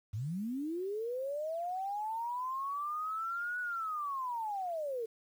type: linear two-way sweep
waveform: sine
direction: up then down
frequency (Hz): 93.7 to 1480 to 436.9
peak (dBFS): -34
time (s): 0.13-5.06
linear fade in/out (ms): 10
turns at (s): 3.6
effects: 10-bit